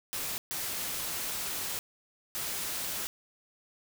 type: noise bursts at uneven times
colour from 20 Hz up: white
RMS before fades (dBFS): -35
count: 3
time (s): 0.13-0.38 / 0.51-1.79 / 2.35-3.07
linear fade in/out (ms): 0
effects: none